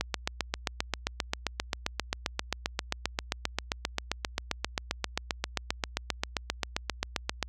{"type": "click train", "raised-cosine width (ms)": 0.2, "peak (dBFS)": -10, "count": 57, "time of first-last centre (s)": [0.01, 7.427], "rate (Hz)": 7.55, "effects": ["added 60 Hz sine -43 dBFS peak until 7.48 s"]}